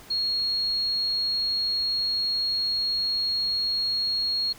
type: tone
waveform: sine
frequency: 4298 Hz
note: C8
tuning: 46 cents sharp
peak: -23 dBFS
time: 0.1-4.53 s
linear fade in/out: 10 ms
effects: pink hiss -48 dBFS RMS until 4.58 s